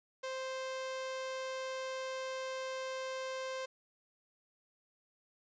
sawtooth tone, 523.3 Hz, C5, in tune, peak -34 dBFS, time 0.23-3.66 s, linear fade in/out 10 ms, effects resampled to 16000 Hz + 11-bit

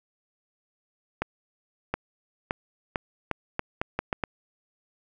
accelerating click train, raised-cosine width 0.5 ms, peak -11 dBFS, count 10, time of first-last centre 1.22-4.238 s, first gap 720 ms, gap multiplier 0.79, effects none

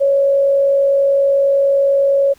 sine tone with frequency modulation, 554.4 Hz, C#5, in tune, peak -10 dBFS, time 0-2.34 s, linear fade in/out 20 ms, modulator 49.1 Hz, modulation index 0.24, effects pink hiss -51 dBFS RMS until 2.38 s

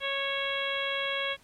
harmonic tone with a mistuned harmonic, 552 Hz, C#5, 7 cents flat, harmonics 1 / 2 / 3 / 4 / 5 / 6 / 7, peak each -35 / -38 / -36 / -35 / -38 / -34 / -45 dBFS, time 0-1.37 s, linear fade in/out 50 ms, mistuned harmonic 5, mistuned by -22 cents, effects pink hiss -60 dBFS RMS until 1.43 s + low-pass 12000 Hz 12 dB/octave

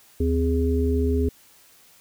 sine tone cluster, 75.9 / 256.3 / 412.4 Hz, D#2 / C4 / G#4, -42 / -36 / -12 cents, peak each -21 / -25 / -25 dBFS, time 0.2-1.29 s, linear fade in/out 5 ms, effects white hiss -54 dBFS RMS until 2 s

